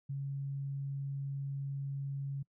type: tone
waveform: sine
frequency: 138.59 Hz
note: C#3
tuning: in tune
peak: -35 dBFS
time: 0.09-2.43 s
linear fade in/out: 10 ms
effects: noise-tail reverb RT60 0.1 s tail -25 dB re dry